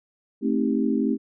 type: chord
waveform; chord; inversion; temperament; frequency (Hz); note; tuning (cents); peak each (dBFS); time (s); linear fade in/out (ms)
sine; A half-diminished seventh; none; just; 220 / 264 / 316.8 / 396; A3 / C4 / Eb4 / G4; 0 / +16 / +31 / +18; -24 / -24 / -27 / -29; 0.41-1.18; 50
effects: none